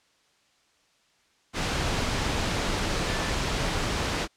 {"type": "tone in noise", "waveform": "sine", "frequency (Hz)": 1751, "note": "A6", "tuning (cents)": -9, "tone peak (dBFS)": -38, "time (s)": [3.06, 3.34], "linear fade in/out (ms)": 50, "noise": "pink", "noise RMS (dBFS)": -27, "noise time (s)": [1.53, 4.28], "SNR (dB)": -14, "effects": ["white hiss -65 dBFS RMS until 4.36 s", "low-pass 6000 Hz 12 dB/octave"]}